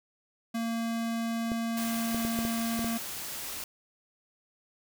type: tone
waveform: square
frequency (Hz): 229.4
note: A#3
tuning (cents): -28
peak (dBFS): -30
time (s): 0.54-2.98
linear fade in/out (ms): 10
type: clicks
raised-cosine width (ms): 2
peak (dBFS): -22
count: 7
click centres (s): 1.518 / 2.146 / 2.25 / 2.389 / 2.451 / 2.792 / 2.845
type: noise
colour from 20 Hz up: white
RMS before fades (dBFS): -38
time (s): 1.77-3.64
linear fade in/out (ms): 2
effects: none